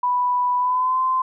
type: tone with pitch glide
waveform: sine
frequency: 987.8 to 1034.5 Hz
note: B5 to C6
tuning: 0 to -20 cents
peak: -17 dBFS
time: 0.03-1.22 s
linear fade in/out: 5 ms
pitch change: +80 cents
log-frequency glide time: 0.58-1 s
effects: none